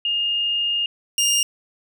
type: tone pair in turn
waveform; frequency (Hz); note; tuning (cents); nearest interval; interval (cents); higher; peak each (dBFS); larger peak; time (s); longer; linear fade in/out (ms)
sine / 20% pulse; 2833 / 2820; F7 / F7; +24 / +16; unison; 8; first; -19 / -12; second; 0.05-0.86 / 1.18-1.43; first; 2
effects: none